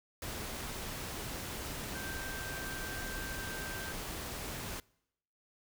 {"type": "tone in noise", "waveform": "sine", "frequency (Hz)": 1566, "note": "G6", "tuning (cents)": -2, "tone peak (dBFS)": -43, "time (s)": [1.95, 3.92], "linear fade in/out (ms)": 2, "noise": "pink", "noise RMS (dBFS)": -41, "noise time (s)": [0.22, 4.8], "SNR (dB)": -5, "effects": ["noise-tail reverb RT60 0.8 s tail -25 dB re dry"]}